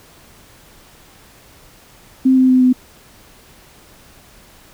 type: tone with pitch steps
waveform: sine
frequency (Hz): 261.3 / 258.6 / 255.9 / 253.3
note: C4 / C4 / C4 / B3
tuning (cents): -2 / -20 / -38 / +44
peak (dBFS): -8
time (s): 2.25-2.73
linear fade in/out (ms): 10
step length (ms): 120
effects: pink hiss -46 dBFS RMS until 4.73 s